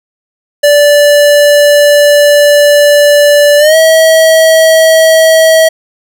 square tone with pitch glide, 583 to 643.2 Hz, D5 to E5, -13 to -43 cents, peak -3 dBFS, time 0.63-5.69 s, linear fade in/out 10 ms, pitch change +170 cents, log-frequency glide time 3.58-3.76 s, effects none

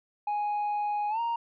sine tone with pitch glide, 830.6 to 932.3 Hz, G#5 to A#5, 0 to 0 cents, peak -24 dBFS, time 0.27-1.36 s, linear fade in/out 5 ms, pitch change +200 cents, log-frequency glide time 1.09-1.2 s, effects tanh soft clip ceiling -26 dBFS

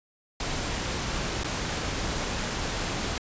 pink noise with dropouts, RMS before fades -30 dBFS, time 0.4-3.18 s, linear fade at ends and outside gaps 2 ms, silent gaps 1.435-1.444 s, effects resampled to 16000 Hz

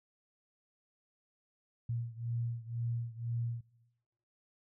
sine beating tone pair, 116.8 / 118.8 Hz, A#2 / A#2, +4 / +33 cents, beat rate 2 Hz, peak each -37 / -39 dBFS, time 1.89-3.61 s, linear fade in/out 5 ms, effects noise-tail reverb RT60 0.9 s tail -18 dB re dry

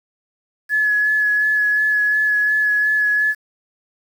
sine tone with vibrato, 1701 Hz, G#6, 41 cents sharp, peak -14 dBFS, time 0.69-3.35 s, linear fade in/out 50 ms, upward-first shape sine, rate 2.8 Hz, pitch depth 16 cents each way, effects 7-bit

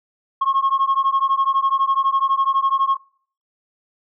sine beating tone pair, 1079 / 1091 Hz, C#6 / C#6, -47 / -28 cents, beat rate 12 Hz, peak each -17 / -18 dBFS, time 0.41-2.97 s, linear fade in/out 10 ms, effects noise-tail reverb RT60 0.5 s tail -22 dB re dry + tanh soft clip ceiling -11 dBFS

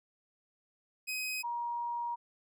sawtooth / sine tone pair in turn, 2520 / 948.6 Hz, D#7 / A#5, +21 / +30 cents, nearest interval octave + perfect fourth, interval 1691 cents, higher first, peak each -31 / -33 dBFS, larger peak first, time 1.07-1.43 / 1.43-2.16 s, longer second, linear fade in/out 20 ms, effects none

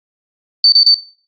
sine tone bursts, 4553 Hz, C#8, 45 cents sharp, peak -5 dBFS, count 3, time 0.64-0.944 s, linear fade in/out 2 ms, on 82 ms, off 29 ms, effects noise-tail reverb RT60 0.5 s tail -19 dB re dry + AAC 64 kbps

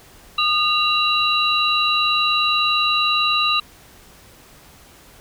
sine tone cluster, 1222 / 2771 / 3930 Hz, D#6 / F7 / B7, -32 / -14 / -9 cents, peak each -20 dBFS, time 0.38-3.6 s, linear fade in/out 5 ms, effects pink hiss -47 dBFS RMS until 5.2 s

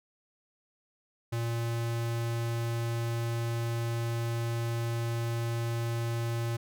square tone, 116.54 Hz, A#2, in tune, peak -30 dBFS, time 1.32-6.57 s, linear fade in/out 10 ms, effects none

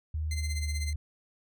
sine tone with pitch glide, 77.6 to 75.57 Hz, D#2 to D#2, -4 to -50 cents, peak -29 dBFS, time 0.14-0.96 s, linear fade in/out 5 ms, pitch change -46 cents, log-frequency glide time 0.33-0.69 s
15% pulse tone with tremolo, 2072 Hz, C7, 17 cents flat, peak -29 dBFS, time 0.31-0.93 s, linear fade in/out 2 ms, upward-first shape sine, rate 16 Hz, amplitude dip 75%
effects none

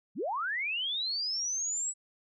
sine linear sweep, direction up, 138.59 to 7902 Hz, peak -30 dBFS, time 0.15-1.94 s, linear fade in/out 50 ms, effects none

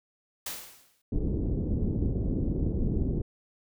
white noise with exponential decay, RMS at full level -33 dBFS, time 0.46-1.02 s, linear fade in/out 5 ms, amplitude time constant 120 ms
pink low-pass noise, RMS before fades -28 dBFS, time 1.12-3.22 s, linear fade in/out 5 ms, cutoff 370 Hz, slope 24 dB/octave
effects none

